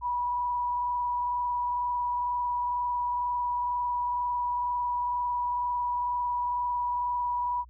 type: tone with frequency modulation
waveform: sine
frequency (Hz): 976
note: B5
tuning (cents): -21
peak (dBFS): -26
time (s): 0.01-7.65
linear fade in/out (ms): 50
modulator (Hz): 22.1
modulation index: 0.56
effects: added 60 Hz sine -49 dBFS peak until 7.69 s